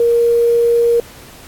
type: tone with quantisation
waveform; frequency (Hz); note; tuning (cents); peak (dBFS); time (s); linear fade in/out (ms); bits
sine; 470; A#4; +14; -9; 0-1; 2; 6
effects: pink hiss -39 dBFS RMS until 1.47 s + AAC 64 kbps